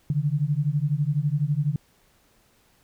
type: beating tone pair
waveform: sine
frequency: 140.9 / 152.9 Hz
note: C#3 / D#3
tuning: +29 / -30 cents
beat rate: 12 Hz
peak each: -24 dBFS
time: 0.1-1.76 s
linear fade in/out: 2 ms
effects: pink hiss -62 dBFS RMS until 2.83 s